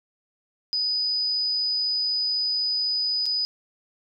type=tone with dropouts; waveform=sine; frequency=4978 Hz; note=D#8; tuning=in tune; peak=-22 dBFS; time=0.73-3.45 s; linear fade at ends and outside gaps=0 ms; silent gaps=3.257-3.263 s; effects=none